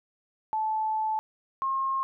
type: tone pair in turn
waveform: sine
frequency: 871 / 1072.7 Hz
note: A5 / C6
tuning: -18 / +43 cents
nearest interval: major third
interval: 361 cents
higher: second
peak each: -25 dBFS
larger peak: neither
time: 0.53-1.19 / 1.62-2.03 s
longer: first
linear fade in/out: 0 ms
effects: none